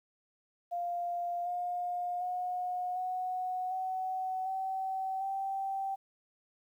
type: tone with pitch steps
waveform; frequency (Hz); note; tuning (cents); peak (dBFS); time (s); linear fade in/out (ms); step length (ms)
sine; 698.5 / 711.1 / 724 / 737 / 750.4 / 763.9 / 777.7; F5 / F5 / F#5 / F#5 / F#5 / G5 / G5; 0 / +31 / -38 / -7 / +24 / -45 / -14; -32; 0.71-5.96; 20; 750
effects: 11-bit